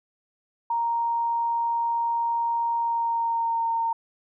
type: tone with pitch glide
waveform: sine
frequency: 932.3 to 917.3 Hz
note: A#5 to A#5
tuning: 0 to -28 cents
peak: -22 dBFS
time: 0.7-3.93 s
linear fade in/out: 5 ms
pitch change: -28 cents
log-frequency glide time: 2.78-3.72 s
effects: none